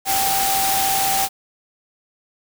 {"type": "tone in noise", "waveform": "sine", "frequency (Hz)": 780, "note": "G5", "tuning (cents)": -9, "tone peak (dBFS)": -20, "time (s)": [0.05, 1.29], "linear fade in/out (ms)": 50, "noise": "white", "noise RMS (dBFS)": -21, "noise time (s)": [0.05, 1.29], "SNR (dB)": -2, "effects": []}